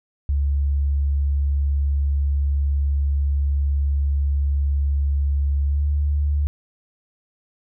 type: tone with pitch glide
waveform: sine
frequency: 70.5 to 72.73 Hz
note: C#2 to D2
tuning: +30 to -16 cents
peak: -17 dBFS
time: 0.29-6.47 s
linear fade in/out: 0 ms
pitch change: +54 cents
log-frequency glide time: 5.65-5.85 s
effects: none